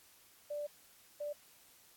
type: tone bursts at uneven times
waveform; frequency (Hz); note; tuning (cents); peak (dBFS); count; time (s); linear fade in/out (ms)
sine; 587.3; D5; 0; -37; 2; 0.5-0.67 / 1.2-1.33; 10
effects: white hiss -63 dBFS RMS until 1.96 s + AAC 64 kbps